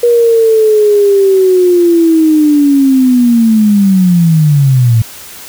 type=linear sweep; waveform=sine; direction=down; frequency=480.5 to 110 Hz; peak=-4 dBFS; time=0.03-5.02 s; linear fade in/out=5 ms; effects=white hiss -30 dBFS RMS until 5.48 s